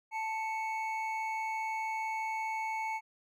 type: tone pair together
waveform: triangle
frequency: 882.4 / 2217 Hz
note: A5 / C#7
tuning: +5 / 0 cents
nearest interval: octave + major third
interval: 1595 cents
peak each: -32 / -37 dBFS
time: 0.11-3.01 s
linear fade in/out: 50 ms
effects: none